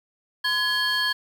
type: tone cluster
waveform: triangle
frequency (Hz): 1023 / 1683 / 3191 / 4394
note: C6 / G#6 / G7 / C#8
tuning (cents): -39 / +23 / +30 / -16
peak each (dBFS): -29 / -22 / -26 / -25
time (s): 0.44-1.13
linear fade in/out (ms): 10
effects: tanh soft clip ceiling -12 dBFS + 8-bit